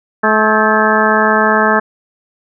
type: harmonic tone with a mistuned harmonic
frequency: 215.7 Hz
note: A3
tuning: 34 cents flat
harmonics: 1 / 2 / 3 / 4 / 5 / 6 / 7 / 8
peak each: -17 / -17 / -17 / -17 / -17 / -17 / -17 / -17 dBFS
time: 0.23-1.8 s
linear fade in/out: 10 ms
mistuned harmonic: 7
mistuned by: +72 cents
effects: none